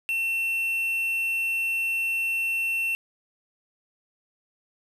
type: tone with quantisation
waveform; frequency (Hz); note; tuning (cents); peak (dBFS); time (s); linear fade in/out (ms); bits
triangle; 2700; E7; +41; -22; 0.09-2.95; 0; 7
effects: none